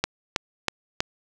click train, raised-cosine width 0.2 ms, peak -4 dBFS, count 4, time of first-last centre 0.04-1.005 s, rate 3.11 Hz, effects none

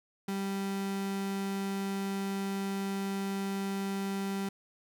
35% pulse tone, 196 Hz, G3, in tune, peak -30 dBFS, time 0.28-4.49 s, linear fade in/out 5 ms, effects none

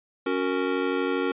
square chord, F# major, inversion second, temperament just, 277.5 / 370 / 462.5 Hz, C#4 / F#4 / A#4, +2 / 0 / -14 cents, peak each -29 dBFS, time 0.26-1.32 s, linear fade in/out 5 ms, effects resampled to 8000 Hz

